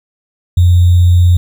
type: tone with sample-and-hold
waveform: sine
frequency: 88.4 Hz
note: F2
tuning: 22 cents sharp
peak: -4 dBFS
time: 0.57-1.37 s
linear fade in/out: 5 ms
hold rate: 3675 Hz
effects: none